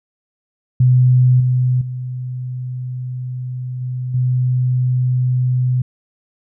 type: tone with level steps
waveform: sine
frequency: 126.3 Hz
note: B2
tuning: 39 cents sharp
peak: -8 / -12 / -22 / -20 / -13 dBFS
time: 0.8-5.82 s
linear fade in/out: 5 ms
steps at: 1.4 / 1.81 / 3.81 / 4.14 s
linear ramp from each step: 5 ms
effects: none